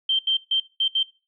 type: tone bursts at uneven times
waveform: sine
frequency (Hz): 3136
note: G7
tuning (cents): 0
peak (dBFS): -18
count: 5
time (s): 0.09-0.19 / 0.27-0.37 / 0.51-0.6 / 0.8-0.88 / 0.95-1.03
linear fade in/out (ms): 5
effects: noise-tail reverb RT60 0.3 s tail -19 dB re dry